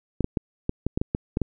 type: clicks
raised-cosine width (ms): 3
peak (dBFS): -10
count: 10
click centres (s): 0.207 / 0.244 / 0.372 / 0.694 / 0.866 / 0.975 / 1.015 / 1.149 / 1.371 / 1.417
effects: none